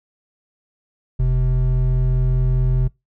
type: tone pair together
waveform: triangle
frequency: 42.51 / 127.4 Hz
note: F1 / C3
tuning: -46 / -46 cents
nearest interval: octave + perfect fifth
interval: 1900 cents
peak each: -15 dBFS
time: 1.19-2.88 s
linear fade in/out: 10 ms
effects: noise-tail reverb RT60 0.2 s tail -23 dB re dry